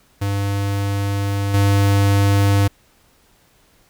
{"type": "tone with level steps", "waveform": "square", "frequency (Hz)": 99.9, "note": "G2", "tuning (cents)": 33, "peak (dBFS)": [-19, -13], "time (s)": [0.21, 2.68], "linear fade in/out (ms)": 10, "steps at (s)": 1.54, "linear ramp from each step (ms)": 2, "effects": ["pink hiss -56 dBFS RMS until 3.89 s"]}